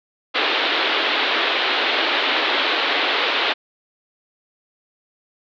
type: band-pass noise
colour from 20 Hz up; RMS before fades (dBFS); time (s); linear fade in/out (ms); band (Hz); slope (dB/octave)
white; -20; 0.34-3.54; 20; 280 to 3900; 48
effects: none